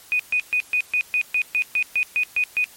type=tone bursts; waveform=sine; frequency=2483 Hz; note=D#7; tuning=4 cents flat; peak=-17 dBFS; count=13; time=0.12-2.642 s; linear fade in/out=0 ms; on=74 ms; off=130 ms; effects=white hiss -47 dBFS RMS until 2.76 s + MP3 64 kbps